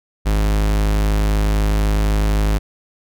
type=tone; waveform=45% pulse; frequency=51.91 Hz; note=G#1; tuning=in tune; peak=-14 dBFS; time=0.25-2.59 s; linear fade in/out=20 ms; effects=none